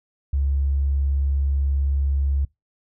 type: tone with tanh clipping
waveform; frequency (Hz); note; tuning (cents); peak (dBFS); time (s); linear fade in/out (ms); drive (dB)
triangle; 69.3; C#2; 0; -18; 0.33-2.45; 5; 3
effects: noise-tail reverb RT60 0.2 s tail -24 dB re dry